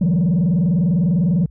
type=tone with vibrato; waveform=sine; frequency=171.1 Hz; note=F3; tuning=35 cents flat; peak=-11 dBFS; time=0.01-1.46 s; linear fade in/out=5 ms; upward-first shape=square; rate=20 Hz; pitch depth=200 cents each way; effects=tanh soft clip ceiling -12 dBFS + added 60 Hz sine -40 dBFS peak until 1.5 s